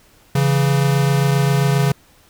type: tone pair together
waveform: square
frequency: 138.59 / 166.1 Hz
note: C#3 / E3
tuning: 0 / +13 cents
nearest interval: minor third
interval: 313 cents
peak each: -15 / -21 dBFS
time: 0.35-1.92 s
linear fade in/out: 5 ms
effects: pink hiss -52 dBFS RMS until 2.29 s